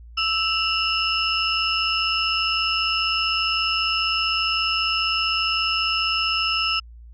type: tone cluster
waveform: sine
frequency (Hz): 1318 / 2721 / 2906 / 5250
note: E6 / F7 / F#7 / E8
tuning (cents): -1 / -46 / -32 / -8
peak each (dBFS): -25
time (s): 0.17-6.8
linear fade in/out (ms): 10
effects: tanh soft clip ceiling -9 dBFS + added 58 Hz sine -40 dBFS peak until 7.13 s